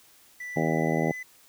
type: tone with pitch glide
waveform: triangle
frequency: 1975.5 to 2008 Hz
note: B6 to B6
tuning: 0 to +28 cents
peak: -33 dBFS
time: 0.4-1.23 s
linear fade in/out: 5 ms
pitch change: +28 cents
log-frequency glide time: 0.51-1.11 s
type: harmonic tone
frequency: 80.2 Hz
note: E2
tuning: 47 cents flat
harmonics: 2 / 3 / 4 / 5 / 6 / 7 / 8 / 9 / 10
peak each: -28 / -30 / -31 / -32 / -33 / -33 / -34 / -35 / -35 dBFS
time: 0.56-1.12 s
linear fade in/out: 5 ms
effects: white hiss -57 dBFS RMS until 1.48 s